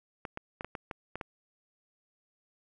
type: clicks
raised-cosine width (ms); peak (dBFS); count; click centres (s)
0.5; -22; 8; 0.252 / 0.374 / 0.609 / 0.646 / 0.752 / 0.912 / 1.156 / 1.212
effects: none